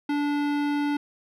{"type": "tone with hard clipping", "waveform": "sine", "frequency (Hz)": 290.5, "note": "D4", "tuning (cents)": -19, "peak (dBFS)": -25, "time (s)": [0.09, 0.97], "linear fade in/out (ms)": 5, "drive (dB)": 18, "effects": []}